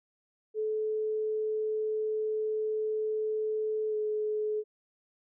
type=tone with pitch glide; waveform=sine; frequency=432.3 to 426.6 Hz; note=A4 to G#4; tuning=-31 to +46 cents; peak=-28 dBFS; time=0.54-4.64 s; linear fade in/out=50 ms; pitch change=-23 cents; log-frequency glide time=3.89-3.95 s; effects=none